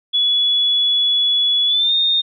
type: tone with pitch glide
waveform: sine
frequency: 3400 to 3665 Hz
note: G#7 to A#7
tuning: +40 to -30 cents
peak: -13 dBFS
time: 0.13-2.22 s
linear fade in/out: 20 ms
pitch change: +130 cents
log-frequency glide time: 1.66-1.93 s
effects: none